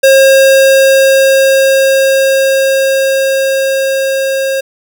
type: tone with level ramp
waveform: square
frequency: 538 Hz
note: C5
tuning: 48 cents sharp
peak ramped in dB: -3 to -12 dBFS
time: 0.03-4.61 s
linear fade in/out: 10 ms
effects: none